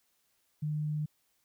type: tone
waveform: sine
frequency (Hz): 151.3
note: D#3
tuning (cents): -48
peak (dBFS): -30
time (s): 0.62-1.06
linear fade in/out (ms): 10
effects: white hiss -74 dBFS RMS until 1.44 s